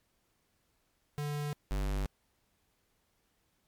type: tone pair in turn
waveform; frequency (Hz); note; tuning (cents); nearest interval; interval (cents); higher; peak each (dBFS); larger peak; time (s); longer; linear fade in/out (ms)
square; 146.83 / 49; D3 / G1; 0 / 0; octave + perfect fifth; 1900; first; -34 / -31; second; 1.18-1.53 / 1.71-2.06; neither; 0
effects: pink hiss -75 dBFS RMS until 3.67 s + MP3 96 kbps